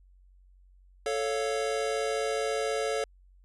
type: chord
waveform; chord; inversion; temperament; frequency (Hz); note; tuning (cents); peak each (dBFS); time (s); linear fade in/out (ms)
square; A augmented; none; equal; 440 / 554.4 / 698.5; A4 / C#5 / E#5; 0 / 0 / 0; -31 / -33 / -36; 1.06-3.04; 2
effects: added 46 Hz sine -55 dBFS peak until 3.44 s + resampled to 24000 Hz